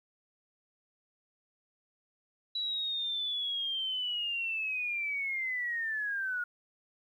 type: linear sweep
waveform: sine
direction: down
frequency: 3938 to 1428 Hz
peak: -31 dBFS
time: 2.55-6.44 s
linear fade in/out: 5 ms
effects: 11-bit